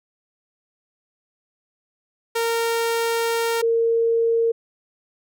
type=tone pair in turn; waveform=sawtooth / sine; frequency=461.2 / 459.5 Hz; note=A#4 / A#4; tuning=-19 / -25 cents; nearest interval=unison; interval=6 cents; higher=first; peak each=-16 dBFS; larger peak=neither; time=2.35-3.62 / 3.62-4.52 s; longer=first; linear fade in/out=10 ms; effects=none